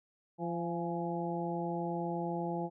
harmonic tone with a mistuned harmonic, 171.7 Hz, F3, 29 cents flat, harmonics 1 / 2 / 3 / 4 / 5, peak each -37 / -38 / -42 / -41 / -40 dBFS, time 0.38-2.7 s, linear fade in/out 50 ms, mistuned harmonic 5, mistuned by -39 cents, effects none

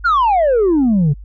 sine exponential sweep, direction down, 1480 to 135 Hz, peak -8 dBFS, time 0.04-1.14 s, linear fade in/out 20 ms, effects tanh soft clip ceiling -9 dBFS + added 50 Hz sine -31 dBFS peak until 1.24 s

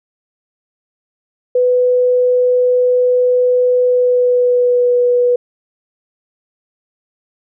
sine tone with pitch glide, 497.7 to 489.7 Hz, B4 to B4, +13 to -15 cents, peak -9 dBFS, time 1.55-5.36 s, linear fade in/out 5 ms, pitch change -28 cents, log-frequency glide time 3.83-4.95 s, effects none

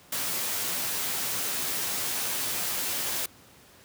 white noise with comb filter, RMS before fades -30 dBFS, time 0.12-3.26 s, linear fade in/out 5 ms, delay 13 ms, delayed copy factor -0.5, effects pink hiss -54 dBFS RMS until 3.84 s + high-pass 80 Hz 12 dB/octave

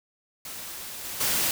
white noise with level steps, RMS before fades -38 / -35 / -25 dBFS, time 0.45-1.51 s, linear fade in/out 2 ms, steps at 1.04 / 1.2 s, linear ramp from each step 10 ms, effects none

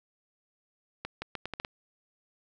accelerating click train, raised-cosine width 0.3 ms, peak -19 dBFS, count 7, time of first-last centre 1.05-1.649 s, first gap 170 ms, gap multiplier 0.78, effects none

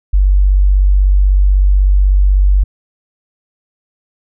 sine tone, 48.09 Hz, G1, 32 cents flat, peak -6 dBFS, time 0.13-2.64 s, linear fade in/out 10 ms, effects none

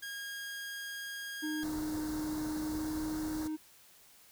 sawtooth tone, 1630 Hz, G#6, 33 cents flat, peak -36 dBFS, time 0.02-1.64 s, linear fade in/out 10 ms
triangle tone with pitch glide, 307.2 to 310.4 Hz, D#4 to D#4, -22 to -4 cents, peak -32 dBFS, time 1.42-3.57 s, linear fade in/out 20 ms, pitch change +18 cents, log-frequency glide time 2.57-3 s
pink band-stop noise, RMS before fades -44 dBFS, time 1.62-3.48 s, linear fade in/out 10 ms, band 1800 to 3900 Hz, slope 48 dB/octave
effects white hiss -60 dBFS RMS until 4.31 s

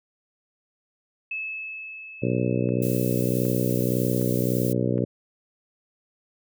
sine tone with exponential decay, 2600 Hz, E7, 24 cents flat, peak -27 dBFS, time 1.31-4.17 s, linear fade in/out 5 ms, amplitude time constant 620 ms
harmonic tone, 61.74 Hz, B1, in tune, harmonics 2 / 3 / 4 / 5 / 6 / 7 / 8 / 9, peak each -26 / -28 / -29 / -30 / -31 / -31 / -32 / -33 dBFS, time 2.22-5.05 s, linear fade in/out 10 ms
click train, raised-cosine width 0.5 ms, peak -32 dBFS, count 4, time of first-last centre 2.69-4.98 s, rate 1.31 Hz
violet noise, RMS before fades -35 dBFS, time 2.82-4.73 s, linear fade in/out 5 ms
effects none

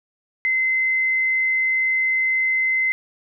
sine tone, 2059 Hz, C7, 28 cents flat, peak -17 dBFS, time 0.45-2.92 s, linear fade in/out 0 ms, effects none

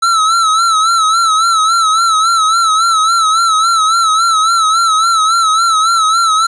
square tone with vibrato, 1318.5 Hz, E6, in tune, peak -9 dBFS, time 0.02-6.47 s, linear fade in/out 10 ms, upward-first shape sine, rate 3.6 Hz, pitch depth 72 cents each way, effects resampled to 22050 Hz + 7-bit

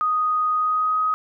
sine tone with pitch glide, 1244.5 to 1259 Hz, D#6 to D#6, 0 to +20 cents, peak -18 dBFS, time 0.01-1.14 s, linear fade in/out 0 ms, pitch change +20 cents, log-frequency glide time 0.54-1 s, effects none

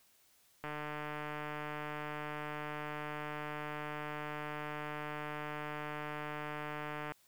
click train, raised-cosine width 0.5 ms, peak -26 dBFS, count 973, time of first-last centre 0.64-7.12 s, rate 150 Hz, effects white hiss -68 dBFS RMS until 7.27 s

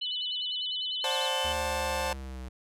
sine tone with pitch glide, 2986 to 3033 Hz, F#7 to F#7, +15 to +42 cents, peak -31 dBFS, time 0.01-1.53 s, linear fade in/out 10 ms, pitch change +27 cents, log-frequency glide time 0.48-1.34 s
sine tone with vibrato, 3792 Hz, A#7, 29 cents sharp, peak -36 dBFS, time 0.01-1.29 s, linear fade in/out 10 ms, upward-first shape sine, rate 10 Hz, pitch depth 200 cents each way
sawtooth chord, D dominant seventh, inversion third, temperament just, 528.6 / 587.3 / 734.2 / 881 Hz, C5 / D5 / F#5 / A5, +18 / 0 / -14 / +2 cents, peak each -29 / -34 / -34 / -29 dBFS, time 1.04-2.13 s, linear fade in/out 2 ms
square linear sweep, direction down, 76 to 63 Hz, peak -38 dBFS, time 1.44-2.49 s, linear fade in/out 10 ms
effects low-pass 12000 Hz 12 dB/octave

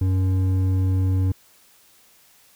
sine tone with hard clipping, 93.8 Hz, F#2, 24 cents sharp, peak -19 dBFS, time 0.01-1.32 s, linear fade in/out 5 ms, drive 7 dB, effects white hiss -55 dBFS RMS until 2.55 s

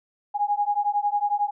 sine beating tone pair, 818 / 829 Hz, G#5 / G#5, -26 / -3 cents, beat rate 11 Hz, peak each -24 dBFS, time 0.34-1.51 s, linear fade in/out 20 ms, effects none

